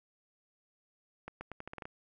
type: accelerating click train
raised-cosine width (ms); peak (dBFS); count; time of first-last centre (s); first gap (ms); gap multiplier
0.5; -27; 9; 1.28-1.855; 130; 0.82
effects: none